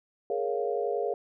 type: chord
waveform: sine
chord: Bb minor seventh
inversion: third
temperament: equal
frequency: 415.3 / 466.2 / 554.4 / 698.5 Hz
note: Ab4 / Bb4 / Db5 / F5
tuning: 0 / 0 / 0 / 0 cents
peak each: -31 / -31 / -34 / -34 dBFS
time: 0.3-1.14 s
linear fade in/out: 2 ms
effects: none